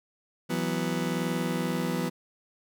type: chord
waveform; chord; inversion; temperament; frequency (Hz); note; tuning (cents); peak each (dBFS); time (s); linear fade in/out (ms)
30% pulse; E suspended second; none; just; 164.81 / 185.42 / 247.2; E3 / F#3 / B3; 0 / +4 / +2; -29; 0.49-2.1; 20
effects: none